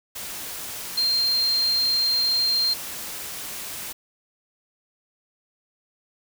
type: tone in noise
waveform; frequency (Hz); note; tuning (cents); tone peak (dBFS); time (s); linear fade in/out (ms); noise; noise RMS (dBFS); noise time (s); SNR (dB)
sine; 4186; C8; 0; -19; 0.97-2.74; 10; white; -34; 0.15-3.93; +12
effects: none